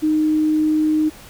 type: tone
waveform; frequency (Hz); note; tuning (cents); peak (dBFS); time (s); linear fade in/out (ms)
sine; 308.9; D#4; -12; -14; 0.02-1.1; 20
effects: pink hiss -42 dBFS RMS until 1.29 s